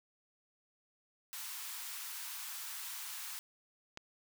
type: high-pass noise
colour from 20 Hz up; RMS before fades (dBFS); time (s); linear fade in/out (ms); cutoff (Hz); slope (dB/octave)
white; -44; 1.33-3.39; 0; 850; 48
type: click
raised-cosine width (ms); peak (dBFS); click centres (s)
0.2; -27; 3.974
effects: none